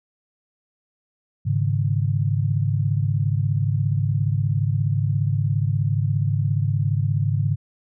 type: chord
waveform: sine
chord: Ab suspended fourth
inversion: none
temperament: equal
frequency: 103.83 / 138.59 / 155.56 Hz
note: Ab2 / Db3 / Eb3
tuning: 0 / 0 / 0 cents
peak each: -21 / -22 / -27 dBFS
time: 1.45-7.56 s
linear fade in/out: 20 ms
effects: none